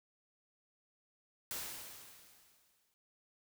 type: noise with exponential decay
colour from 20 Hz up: white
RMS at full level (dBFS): -40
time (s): 1.51-2.94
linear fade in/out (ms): 0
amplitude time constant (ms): 310
effects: none